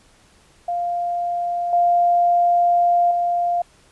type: tone with level steps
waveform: sine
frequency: 698.5 Hz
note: F5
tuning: in tune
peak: -20 / -13 / -17 dBFS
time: 0.68-3.62 s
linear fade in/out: 5 ms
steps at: 1.73 / 3.11 s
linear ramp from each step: 2 ms
effects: pink hiss -54 dBFS RMS until 3.91 s + resampled to 24000 Hz